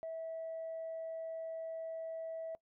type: tone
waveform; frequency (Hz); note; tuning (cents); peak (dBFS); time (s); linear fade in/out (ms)
sine; 651; E5; -22; -38; 0.03-2.55; 0
effects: noise-tail reverb RT60 0.1 s tail -22 dB re dry + tanh soft clip ceiling -36 dBFS